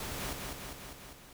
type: noise with echo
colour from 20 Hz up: pink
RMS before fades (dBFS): -39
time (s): 0-0.33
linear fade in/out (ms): 2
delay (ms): 200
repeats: 5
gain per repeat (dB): -3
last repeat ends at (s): 1.33
effects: none